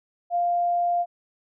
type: tone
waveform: sine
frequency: 698.5 Hz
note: F5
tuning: in tune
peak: -20 dBFS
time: 0.3-1.06 s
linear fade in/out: 50 ms
effects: none